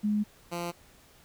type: tone pair in turn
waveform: sine / 10% pulse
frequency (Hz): 209.5 / 172.62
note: G#3 / F3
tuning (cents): +15 / -20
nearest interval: minor third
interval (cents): 335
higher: first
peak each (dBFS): -24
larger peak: neither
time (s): 0.03-0.24 / 0.51-0.72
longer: neither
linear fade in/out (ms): 20
effects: pink hiss -58 dBFS RMS until 1.24 s